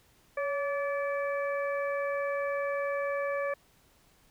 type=harmonic tone with a mistuned harmonic; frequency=577 Hz; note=D5; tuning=31 cents flat; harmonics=1 / 2 / 3 / 4; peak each=-30 / -37 / -38 / -42 dBFS; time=0.37-3.54 s; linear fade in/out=5 ms; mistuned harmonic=1; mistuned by=-47 cents; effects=pink hiss -64 dBFS RMS until 4.3 s